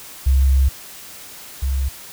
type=tone pair in turn; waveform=sine; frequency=66.9 / 66.9 Hz; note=C2 / C2; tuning=+39 / +39 cents; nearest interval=unison; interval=0 cents; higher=neither; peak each=-11 / -17 dBFS; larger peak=first; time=0.26-0.69 / 1.62-1.89 s; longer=first; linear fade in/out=10 ms; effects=white hiss -38 dBFS RMS until 2.12 s